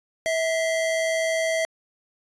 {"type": "tone pair together", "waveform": "square", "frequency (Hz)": [648, 2065], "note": ["E5", "C7"], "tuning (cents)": [-30, -23], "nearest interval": "octave + minor sixth", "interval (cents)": 2007, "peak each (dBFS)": [-23, -30], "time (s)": [0.26, 1.65], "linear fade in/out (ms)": 0, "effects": ["resampled to 22050 Hz"]}